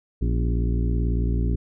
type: harmonic tone with a mistuned harmonic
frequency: 58.27 Hz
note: A#1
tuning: in tune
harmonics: 1 / 2 / 3 / 4 / 5 / 6 / 7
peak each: -21 / -27 / -31 / -33 / -35 / -37 / -38 dBFS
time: 0.21-1.56 s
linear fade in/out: 10 ms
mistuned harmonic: 4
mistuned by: +84 cents
effects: none